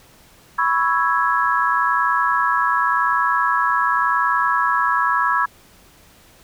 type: chord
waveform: sine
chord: C# minor seventh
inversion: third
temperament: equal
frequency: 987.8 / 1108.7 / 1318.5 / 1661.2 Hz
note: B5 / C#6 / E6 / G#6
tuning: 0 / 0 / 0 / 0 cents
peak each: -21 dBFS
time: 0.58-5.46 s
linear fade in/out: 10 ms
effects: pink hiss -50 dBFS RMS until 6.43 s